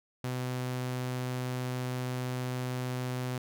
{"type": "tone", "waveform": "sawtooth", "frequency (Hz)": 126.4, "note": "B2", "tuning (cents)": 41, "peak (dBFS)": -28, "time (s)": [0.24, 3.38], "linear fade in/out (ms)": 2, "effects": []}